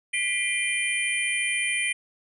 sine tone cluster, 1973 / 2087 / 2391 / 3085 / 9380 Hz, B6 / C7 / D7 / G7 / D9, -2 / -5 / +30 / -28 / -3 cents, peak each -31 / -34 / -26 / -33 / -31 dBFS, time 0.13-1.93 s, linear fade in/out 10 ms, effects none

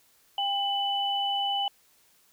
sine tone pair together, 798.6 / 2990 Hz, G5 / F#7, +32 / +17 cents, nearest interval octave + major seventh, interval 2285 cents, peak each -28 dBFS, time 0.38-1.68 s, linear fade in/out 2 ms, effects white hiss -63 dBFS RMS until 2.32 s

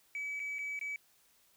sine tone with dropouts, 2287 Hz, D7, 47 cents flat, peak -34 dBFS, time 0.15-0.96 s, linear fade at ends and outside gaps 1 ms, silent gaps 0.395-0.4 / 0.585-0.59 / 0.791-0.812 s, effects tanh soft clip ceiling -34 dBFS + white hiss -68 dBFS RMS until 1.56 s

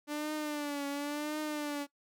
sawtooth tone with vibrato, 293.7 Hz, D4, in tune, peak -30 dBFS, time 0.07-1.87 s, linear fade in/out 50 ms, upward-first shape triangle, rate 0.94 Hz, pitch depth 78 cents each way, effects noise-tail reverb RT60 0.1 s tail -19 dB re dry

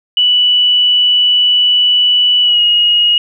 sine tone with pitch glide, 2960 to 2882 Hz, F#7 to F#7, 0 to -46 cents, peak -7 dBFS, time 0.17-3.18 s, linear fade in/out 2 ms, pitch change -46 cents, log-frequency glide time 2.42-2.61 s, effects none

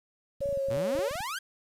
clicks, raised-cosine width 5 ms, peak -31 dBFS, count 12, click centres 0.407 / 0.458 / 0.49 / 0.527 / 0.574 / 0.686 / 0.769 / 0.953 / 0.99 / 1.111 / 1.156 / 1.206 s
sine tone with vibrato, 554 Hz, C#5, 1 cent flat, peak -27 dBFS, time 0.41-1.09 s, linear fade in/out 10 ms, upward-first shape sine, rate 3.3 Hz, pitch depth 30 cents each way
sawtooth exponential sweep, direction up, 108.3 to 1654 Hz, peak -29 dBFS, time 0.7-1.39 s, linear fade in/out 10 ms
effects resampled to 32000 Hz + 9-bit

